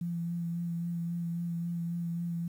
sine tone with vibrato, 170.5 Hz, F3, 41 cents flat, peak -31 dBFS, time 0.01-2.48 s, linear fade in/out 5 ms, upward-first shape sine, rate 3.7 Hz, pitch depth 18 cents each way, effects 10-bit

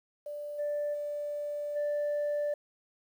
sine tone with level steps, 587.3 Hz, D5, in tune, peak -36 / -28 / -32 / -26 dBFS, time 0.26-2.54 s, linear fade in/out 5 ms, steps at 0.58 / 0.93 / 1.75 s, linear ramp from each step 20 ms, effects tanh soft clip ceiling -27 dBFS + 10-bit

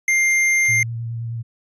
square tone, 2100 Hz, C7, 6 cents sharp, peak -15 dBFS, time 0.08-0.83 s, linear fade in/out 2 ms
violet noise with exponential decay, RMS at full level -31 dBFS, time 0.31-0.39 s, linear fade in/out 1 ms, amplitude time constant 16 ms
clicks, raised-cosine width 0.2 ms, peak -24 dBFS, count 2, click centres 0.653 / 0.664 s
sine tone with vibrato, 115.9 Hz, A#2, 10 cents flat, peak -24 dBFS, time 0.68-1.43 s, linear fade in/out 20 ms, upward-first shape triangle, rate 9.5 Hz, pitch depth 25 cents each way
effects resampled to 22050 Hz

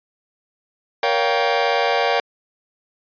sawtooth chord, G half-diminished seventh, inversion first, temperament just, 470.4 / 564.5 / 705.6 / 784 Hz, Bb4 / Db5 / F5 / G5, +16 / +31 / +18 / 0 cents, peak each -18 dBFS, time 1.03-2.2 s, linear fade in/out 2 ms, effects resampled to 11025 Hz

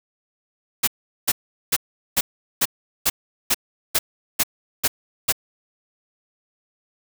white noise bursts, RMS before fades -18 dBFS, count 11, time 0.83-5.325 s, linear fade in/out 10 ms, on 45 ms, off 400 ms, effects none

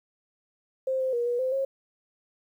sine tone with pitch steps, 525 / 521 / 476.7 / 483 / 517 / 540 Hz, C5 / C5 / A#4 / B4 / C5 / C#5, +6 / -7 / +39 / -39 / -21 / -45 cents, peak -24 dBFS, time 0.87-1.65 s, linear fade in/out 5 ms, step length 130 ms, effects 10-bit

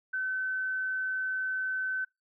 sine tone, 1524 Hz, G6, 49 cents flat, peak -29 dBFS, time 0.13-2.05 s, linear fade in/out 10 ms, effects noise-tail reverb RT60 0.2 s tail -24 dB re dry

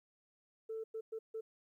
sine tone bursts at uneven times, 444 Hz, A4, 16 cents sharp, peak -38 dBFS, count 4, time 0.69-0.84 / 0.94-1.01 / 1.12-1.19 / 1.34-1.41 s, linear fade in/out 10 ms, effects tanh soft clip ceiling -35 dBFS + 13-bit

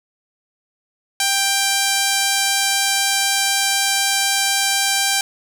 5% pulse tone, 788 Hz, G5, 9 cents sharp, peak -4 dBFS, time 1.2-5.21 s, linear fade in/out 2 ms, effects none

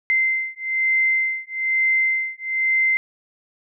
sine beating tone pair, 2077 / 2078.1 Hz, C7 / C7, -13 / -12 cents, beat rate 1.1 Hz, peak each -21 dBFS, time 0.1-2.97 s, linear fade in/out 0 ms, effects none

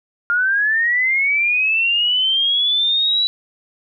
sine linear sweep, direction up, 1400 to 3950 Hz, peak -14 dBFS, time 0.3-3.27 s, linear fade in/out 0 ms, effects none

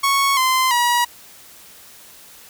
sawtooth tone with pitch steps, 1106 / 1036 / 962 Hz, C#6 / C6 / B5, -4 / -17 / -46 cents, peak -11 dBFS, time 0.03-1.05 s, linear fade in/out 10 ms, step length 340 ms, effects white hiss -44 dBFS RMS until 2.49 s

